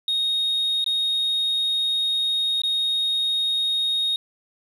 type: tone with dropouts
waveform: sine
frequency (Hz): 3729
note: A#7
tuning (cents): 0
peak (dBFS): -18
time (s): 0.08-4.16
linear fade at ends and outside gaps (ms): 2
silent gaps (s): 0.843-0.862 / 2.618-2.635
effects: tanh soft clip ceiling -18 dBFS + 9-bit